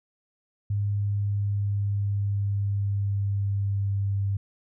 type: tone with pitch glide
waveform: sine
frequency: 101.9 to 99.17 Hz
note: G#2 to G2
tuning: -32 to +21 cents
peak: -23 dBFS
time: 0.7-4.37 s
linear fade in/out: 5 ms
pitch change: -47 cents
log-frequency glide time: 0.82-4.22 s
effects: none